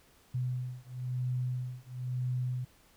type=beating tone pair; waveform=sine; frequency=125.4 / 126.4 Hz; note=B2 / B2; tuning=+27 / +41 cents; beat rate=1 Hz; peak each=-35 / -35 dBFS; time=0.34-2.65 s; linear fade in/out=10 ms; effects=pink hiss -63 dBFS RMS until 2.96 s